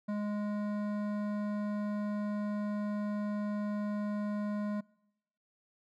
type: tone with hard clipping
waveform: sine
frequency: 207.7 Hz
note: G#3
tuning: in tune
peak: -34 dBFS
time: 0.08-4.81 s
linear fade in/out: 10 ms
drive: 13 dB
effects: noise-tail reverb RT60 0.9 s tail -25 dB re dry